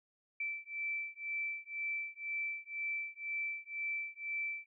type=beating tone pair; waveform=sine; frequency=2327 / 2329 Hz; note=D7 / D7; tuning=-17 / -15 cents; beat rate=2 Hz; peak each=-40 / -40 dBFS; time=0.4-4.66 s; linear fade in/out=5 ms; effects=none